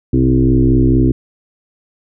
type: tone with frequency modulation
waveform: sine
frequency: 192.8 Hz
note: G3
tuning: 28 cents flat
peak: -8 dBFS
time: 0.13-1.12 s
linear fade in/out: 5 ms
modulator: 64.4 Hz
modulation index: 2.5
effects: none